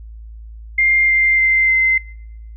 sine tone with pitch steps, 2109 / 2096 / 2082 / 2069 Hz, C7 / C7 / C7 / C7, +13 / +2 / -9 / -20 cents, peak -11 dBFS, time 0.78-1.98 s, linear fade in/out 5 ms, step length 300 ms, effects noise-tail reverb RT60 0.9 s tail -26 dB re dry + added 55 Hz sine -32 dBFS peak until 2.56 s

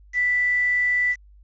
sine tone with quantisation, 1976 Hz, B6, in tune, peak -18 dBFS, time 0.13-1.16 s, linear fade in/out 50 ms, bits 7, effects added 50 Hz sine -47 dBFS peak until 1.43 s + resampled to 16000 Hz

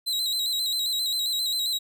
40% pulse tone with vibrato, 3951 Hz, B7, in tune, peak -23 dBFS, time 0.06-1.79 s, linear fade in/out 20 ms, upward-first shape square, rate 7.5 Hz, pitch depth 51 cents each way, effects none

